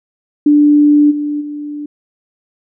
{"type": "tone with level steps", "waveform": "sine", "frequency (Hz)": 294.4, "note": "D4", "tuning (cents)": 4, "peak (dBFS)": [-5, -15, -21], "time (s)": [0.46, 1.86], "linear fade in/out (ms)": 5, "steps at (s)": [1.1, 1.4], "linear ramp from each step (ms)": 20, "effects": []}